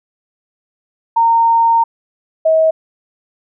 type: tone pair in turn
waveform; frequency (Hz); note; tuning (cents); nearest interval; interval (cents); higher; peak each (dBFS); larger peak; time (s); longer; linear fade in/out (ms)
sine; 920 / 639.3; A#5 / D#5; -23 / +47; tritone; 630; first; -8; neither; 1.16-1.84 / 2.45-2.71; first; 10
effects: none